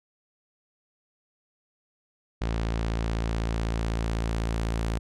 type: tone with low-pass filter sweep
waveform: sawtooth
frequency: 56 Hz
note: A1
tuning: 31 cents sharp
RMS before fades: -28 dBFS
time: 2.41-4.99 s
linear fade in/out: 10 ms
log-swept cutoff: 5400 to 9500 Hz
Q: 0.8
effects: none